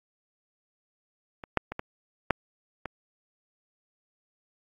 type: clicks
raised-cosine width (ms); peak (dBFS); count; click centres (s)
0.5; -24 / -7 / -19 / -17 / -6 / -18; 6; 1.438 / 1.573 / 1.72 / 1.794 / 2.307 / 2.857
effects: AAC 48 kbps